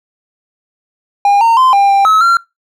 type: tone with pitch steps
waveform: triangle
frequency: 808 / 917 / 1034 / 798 / 792 / 1289 / 1373 Hz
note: G#5 / A#5 / C6 / G5 / G5 / E6 / F6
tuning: -48 / -29 / -21 / +31 / +18 / -39 / -30 cents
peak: -4 dBFS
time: 1.25-2.37 s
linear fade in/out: 2 ms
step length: 160 ms
effects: noise-tail reverb RT60 0.2 s tail -21 dB re dry